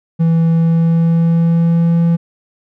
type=tone with pitch glide; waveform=triangle; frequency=164.81 to 168.37 Hz; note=E3 to E3; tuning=0 to +37 cents; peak=-7 dBFS; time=0.19-2.17 s; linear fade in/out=20 ms; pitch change=+37 cents; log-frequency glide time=0.5-2.01 s; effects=none